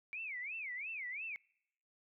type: tone with vibrato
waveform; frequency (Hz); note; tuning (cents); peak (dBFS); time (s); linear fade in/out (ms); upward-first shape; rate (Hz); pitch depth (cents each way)
sine; 2285; D7; -48; -40; 0.13-1.36; 0; sine; 2.9; 280
effects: noise-tail reverb RT60 0.8 s tail -26 dB re dry